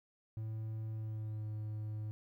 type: tone with pitch glide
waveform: triangle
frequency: 110 to 107.3 Hz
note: A2 to A2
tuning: 0 to -43 cents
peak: -36 dBFS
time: 0.37-2.11 s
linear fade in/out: 0 ms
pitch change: -43 cents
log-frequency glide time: 0.91-1.45 s
effects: 13-bit